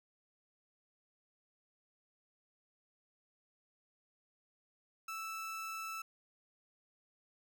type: tone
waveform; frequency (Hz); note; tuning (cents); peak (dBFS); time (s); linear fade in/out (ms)
30% pulse; 1318; E6; -1; -38; 5.08-6.02; 5
effects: none